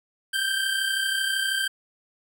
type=tone pair together; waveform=25% pulse; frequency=1561.2 / 1594 Hz; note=G6 / G6; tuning=-8 / +28 cents; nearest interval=unison; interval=36 cents; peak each=-21 / -25 dBFS; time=0.33-1.68 s; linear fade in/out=10 ms; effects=none